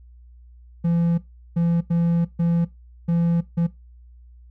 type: tone bursts at uneven times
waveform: triangle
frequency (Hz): 169.5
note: E3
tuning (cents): +49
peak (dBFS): -15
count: 6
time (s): 0.84-1.18 / 1.56-1.81 / 1.9-2.25 / 2.39-2.65 / 3.08-3.41 / 3.57-3.67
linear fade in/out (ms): 10
effects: noise-tail reverb RT60 0.2 s tail -18 dB re dry + added 60 Hz sine -44 dBFS peak until 4.5 s